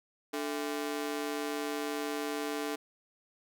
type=ring-modulated tone; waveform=sawtooth; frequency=366.9 Hz; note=F#4; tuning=15 cents flat; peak=-26 dBFS; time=0.33-2.76 s; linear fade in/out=10 ms; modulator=73.2 Hz; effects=none